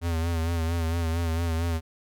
square tone with vibrato, 83.1 Hz, E2, 15 cents sharp, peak -25 dBFS, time 0.01-1.81 s, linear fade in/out 50 ms, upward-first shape sine, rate 4.4 Hz, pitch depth 51 cents each way, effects none

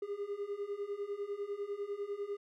triangle beating tone pair, 400 / 410 Hz, G4 / G#4, +35 / -22 cents, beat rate 10 Hz, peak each -39 / -37 dBFS, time 0.02-2.37 s, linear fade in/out 5 ms, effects none

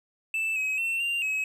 triangle tone with pitch steps, 2643 / 2547 / 2701 / 2780 / 2559 Hz, E7 / D#7 / E7 / F7 / D#7, +4 / +40 / +42 / -9 / +48 cents, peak -24 dBFS, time 0.34-1.44 s, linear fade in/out 2 ms, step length 220 ms, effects none

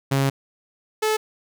sawtooth tone pair in turn, 136.7 / 433 Hz, C#3 / A4, -24 / -28 cents, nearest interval octave + minor sixth, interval 1996 cents, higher second, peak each -14 / -15 dBFS, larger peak first, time 0.11-0.3 / 1.02-1.17 s, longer first, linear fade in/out 10 ms, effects none

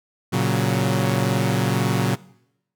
sawtooth chord, F# major, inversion first, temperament equal, 116.54 / 138.59 / 185 Hz, A#2 / C#3 / F#3, 0 / 0 / 0 cents, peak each -19 dBFS, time 0.32-2.16 s, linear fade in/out 20 ms, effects noise-tail reverb RT60 0.8 s tail -21 dB re dry

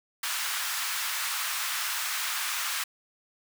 pink high-pass noise, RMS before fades -31 dBFS, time 0.23-2.84 s, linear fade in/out 5 ms, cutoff 1100 Hz, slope 24 dB/octave, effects none

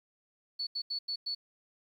sine tone bursts at uneven times, 4435 Hz, C#8, in tune, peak -32 dBFS, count 5, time 0.59-0.67 / 0.75-0.82 / 0.9-0.99 / 1.08-1.16 / 1.26-1.35 s, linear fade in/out 10 ms, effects 11-bit

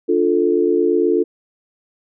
sine chord, D minor, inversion none, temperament just, 293.7 / 352.4 / 440.5 Hz, D4 / F4 / A4, 0 / +16 / +2 cents, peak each -20 / -16 / -17 dBFS, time 0.08-1.24 s, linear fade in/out 20 ms, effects none

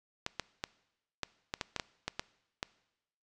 clicks, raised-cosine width 0.2 ms, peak -16 dBFS, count 11, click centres 0.264 / 0.397 / 0.639 / 1.233 / 1.539 / 1.612 / 1.763 / 1.798 / 2.08 / 2.195 / 2.629 s, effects noise-tail reverb RT60 0.9 s tail -21 dB re dry + resampled to 24000 Hz

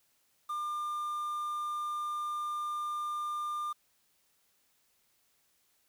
triangle tone with quantisation, 1200 Hz, D6, 37 cents sharp, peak -31 dBFS, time 0.49-3.73 s, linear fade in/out 10 ms, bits 9, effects white hiss -72 dBFS RMS until 5.88 s

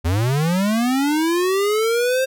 square linear sweep, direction up, 77.78 to 532 Hz, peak -17 dBFS, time 0.04-2.26 s, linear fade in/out 20 ms, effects none

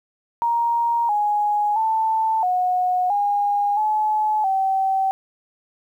sine tone with pitch steps, 937 / 832 / 885 / 729 / 816 / 856 / 770 Hz, A#5 / G#5 / A5 / F#5 / G#5 / A5 / G5, +9 / +3 / +10 / -26 / -31 / -48 / -31 cents, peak -17 dBFS, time 0.42-5.11 s, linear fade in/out 0 ms, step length 670 ms, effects 9-bit

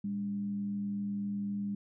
sine tone with frequency modulation, 202.1 Hz, G#3, 47 cents flat, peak -32 dBFS, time 0.04-1.75 s, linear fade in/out 5 ms, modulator 87.9 Hz, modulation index 0.27, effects none

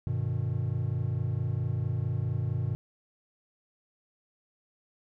triangle chord, G augmented, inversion none, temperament just, 98 / 122.5 / 153.12 Hz, G2 / B2 / D#3, 0 / -14 / -27 cents, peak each -30 / -28 / -33 dBFS, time 0.07-2.75 s, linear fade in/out 0 ms, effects none

